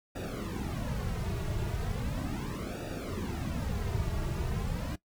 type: noise with flanger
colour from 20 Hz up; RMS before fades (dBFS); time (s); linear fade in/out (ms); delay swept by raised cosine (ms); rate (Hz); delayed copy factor
brown; -34; 0.15-4.96; 10; 0.94 to 3.94; 0.37; -0.9
effects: noise-tail reverb RT60 0.1 s tail -19 dB re dry